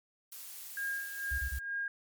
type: noise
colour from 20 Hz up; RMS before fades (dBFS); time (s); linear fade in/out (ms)
blue; -46; 0.32-1.59; 2
type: tone with tremolo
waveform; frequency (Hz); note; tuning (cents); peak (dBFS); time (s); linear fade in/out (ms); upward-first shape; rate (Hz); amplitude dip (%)
sine; 1621; G#6; -42; -32; 0.77-1.88; 2; sine; 2.2; 65
type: tone bursts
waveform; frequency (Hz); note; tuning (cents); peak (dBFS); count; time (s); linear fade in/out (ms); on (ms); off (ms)
sine; 66; C2; +16; -33; 3; 1.31-1.589; 10; 75; 27
effects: MP3 96 kbps